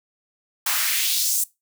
white noise with high-pass filter sweep, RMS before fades -22 dBFS, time 0.66-1.44 s, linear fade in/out 5 ms, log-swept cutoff 940 to 8400 Hz, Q 1.8, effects noise-tail reverb RT60 0.2 s tail -20 dB re dry

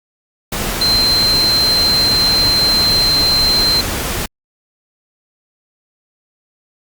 sine tone in noise, 4120 Hz, C8, 28 cents flat, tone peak -11 dBFS, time 0.81-3.81 s, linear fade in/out 5 ms, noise pink, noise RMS -20 dBFS, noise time 0.52-4.26 s, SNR +6 dB, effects Opus 48 kbps

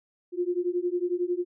sine beating tone pair, 349.2 / 360.2 Hz, F4 / F#4, 0 / -46 cents, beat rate 11 Hz, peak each -28 dBFS, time 0.32-1.45 s, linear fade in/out 50 ms, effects none

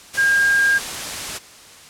sine tone in noise, 1613 Hz, G6, 49 cents sharp, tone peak -13 dBFS, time 0.17-0.79 s, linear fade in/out 20 ms, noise white, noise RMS -27 dBFS, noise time 0.13-1.39 s, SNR +11 dB, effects white hiss -43 dBFS RMS until 1.89 s + low-pass 9000 Hz 12 dB/octave

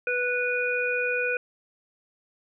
harmonic tone, 492.2 Hz, B4, 6 cents flat, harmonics 1 / 3 / 5, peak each -28 / -28 / -28 dBFS, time 0.07-1.37 s, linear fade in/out 2 ms, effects none

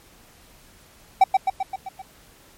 triangle tone with echo, 768 Hz, G5, 36 cents flat, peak -7 dBFS, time 1.21-1.24 s, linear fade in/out 5 ms, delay 130 ms, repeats 6, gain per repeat -4 dB, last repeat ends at 2.02 s, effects pink hiss -52 dBFS RMS until 2.57 s + MP3 64 kbps

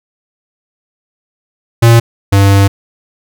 square tone pair in turn, 116.3 / 98.92 Hz, A#2 / G2, -4 / +16 cents, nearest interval minor third, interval 280 cents, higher first, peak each -3 / -5 dBFS, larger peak first, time 1.82-2 / 2.32-2.68 s, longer second, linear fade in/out 10 ms, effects none

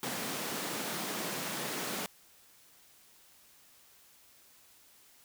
pink high-pass noise, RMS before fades -37 dBFS, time 0.03-2.06 s, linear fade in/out 0 ms, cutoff 170 Hz, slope 24 dB/octave, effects white hiss -61 dBFS RMS until 5.24 s

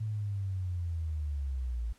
sine linear sweep, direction down, 110 to 55 Hz, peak -31 dBFS, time 0-1.93 s, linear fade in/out 10 ms, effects pink hiss -64 dBFS RMS until 1.98 s + low-pass 11000 Hz 12 dB/octave

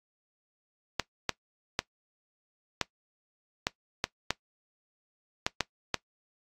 clicks, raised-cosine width 0.2 ms, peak -8 dBFS, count 10, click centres 0.997 / 1.293 / 1.791 / 2.813 / 3.669 / 4.041 / 4.306 / 5.465 / 5.607 / 5.943 s, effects noise-tail reverb RT60 0.1 s tail -19 dB re dry + AAC 64 kbps

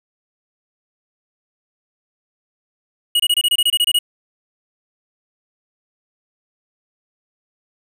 square tone bursts, 2900 Hz, F#7, 35 cents flat, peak -13 dBFS, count 12, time 3.15-3.989 s, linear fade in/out 5 ms, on 47 ms, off 25 ms, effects none

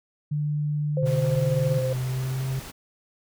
sine tone, 148.6 Hz, D3, 21 cents sharp, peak -23 dBFS, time 0.31-1.79 s, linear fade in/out 10 ms
sine tone with tremolo, 520 Hz, C5, 11 cents flat, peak -24 dBFS, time 0.97-1.93 s, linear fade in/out 2 ms, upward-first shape triangle, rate 15 Hz, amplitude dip 30%
triangle tone with pitch glide, 127.8 to 132.38 Hz, C3 to C3, -40 to +21 cents, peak -23 dBFS, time 1.02-2.6 s, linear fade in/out 10 ms, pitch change +61 cents, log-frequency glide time 2-2.46 s
pink noise, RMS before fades -40 dBFS, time 1.05-2.72 s, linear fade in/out 20 ms
effects none

